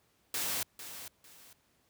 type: noise with echo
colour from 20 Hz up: white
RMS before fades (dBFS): -34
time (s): 0.34-0.63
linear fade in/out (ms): 2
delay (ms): 450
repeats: 2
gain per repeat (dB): -11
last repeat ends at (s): 1.53
effects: pink hiss -71 dBFS RMS until 1.89 s + high-pass 60 Hz 12 dB/octave